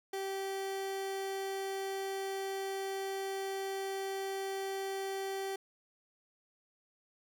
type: tone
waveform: 30% pulse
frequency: 388.2 Hz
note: G4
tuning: 17 cents flat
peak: -33 dBFS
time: 0.13-5.56 s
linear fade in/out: 5 ms
effects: none